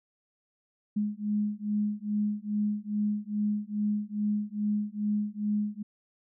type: beating tone pair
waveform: sine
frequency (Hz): 207.7 / 210.1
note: G#3 / G#3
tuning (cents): 0 / +20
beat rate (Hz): 2.4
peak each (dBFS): -30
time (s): 0.96-5.83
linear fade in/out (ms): 10
effects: none